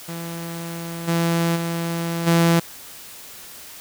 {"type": "tone with level steps", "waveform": "sawtooth", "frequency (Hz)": 168, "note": "E3", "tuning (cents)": 33, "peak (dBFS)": [-25, -14, -19, -10], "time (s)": [0.08, 2.6], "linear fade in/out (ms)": 10, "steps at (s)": [1.07, 1.55, 2.26], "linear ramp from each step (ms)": 20, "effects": ["white hiss -40 dBFS RMS until 3.8 s"]}